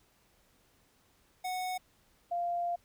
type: tone pair in turn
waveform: square / sine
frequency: 737 / 695.6 Hz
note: F#5 / F5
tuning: -7 / -7 cents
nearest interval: minor second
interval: 100 cents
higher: first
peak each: -34 / -30 dBFS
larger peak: second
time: 1.44-1.78 / 2.31-2.76 s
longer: second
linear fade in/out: 10 ms
effects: pink hiss -68 dBFS RMS until 2.84 s